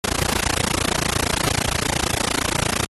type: noise with amplitude modulation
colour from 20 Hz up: pink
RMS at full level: -17 dBFS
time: 0.04-2.86 s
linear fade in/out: 0 ms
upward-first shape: sine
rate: 28.7 Hz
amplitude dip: 100%
effects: high-pass 60 Hz 12 dB/octave + AAC 32 kbps